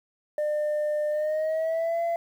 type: tone with pitch glide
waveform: sine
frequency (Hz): 600 to 677.4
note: D5 to E5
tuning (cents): +37 to +47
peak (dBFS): -21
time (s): 0.38-2.16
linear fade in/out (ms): 2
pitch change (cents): +210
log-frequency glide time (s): 1.11-2.01
effects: tanh soft clip ceiling -23 dBFS + 9-bit